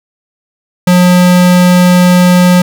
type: tone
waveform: square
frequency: 179.4 Hz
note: F3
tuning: 47 cents sharp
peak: -4 dBFS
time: 0.87-2.62 s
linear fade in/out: 5 ms
effects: none